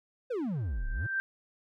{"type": "exponential two-way sweep", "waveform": "triangle", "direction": "down then up", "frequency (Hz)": [538, 30.04, 128.7], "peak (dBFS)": -28, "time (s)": [0.3, 1.07], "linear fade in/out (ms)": 10, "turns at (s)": 0.89}
{"type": "tone with exponential growth", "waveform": "sine", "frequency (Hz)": 1568, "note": "G6", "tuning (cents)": 0, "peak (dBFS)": -26, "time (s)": [0.55, 1.2], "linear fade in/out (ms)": 0, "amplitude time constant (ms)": 140}
{"effects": []}